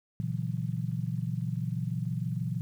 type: chord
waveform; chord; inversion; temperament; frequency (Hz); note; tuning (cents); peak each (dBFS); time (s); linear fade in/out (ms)
sine; F# dominant seventh; first; equal with one note detuned; 118.3 / 138.59 / 164.81 / 185; A#2 / C#3 / E3 / F#3; +26 / 0 / 0 / 0; -33 / -36 / -34 / -38; 0.2-2.61; 0
effects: 10-bit